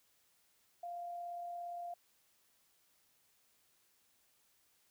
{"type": "tone with amplitude modulation", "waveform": "sine", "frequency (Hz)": 697, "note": "F5", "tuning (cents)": -4, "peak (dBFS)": -40, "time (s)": [0.83, 1.94], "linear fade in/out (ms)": 5, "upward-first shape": "sine", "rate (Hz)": 37.3, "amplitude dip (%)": 25, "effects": ["white hiss -73 dBFS RMS until 4.9 s"]}